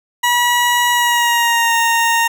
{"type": "tone with pitch glide", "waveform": "20% pulse", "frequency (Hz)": [967, 924.9], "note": ["B5", "A#5"], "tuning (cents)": [-37, -14], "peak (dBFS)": -7, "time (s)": [0.23, 2.28], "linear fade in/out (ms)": 10, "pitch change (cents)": -77, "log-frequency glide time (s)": [0.92, 1.75], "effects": []}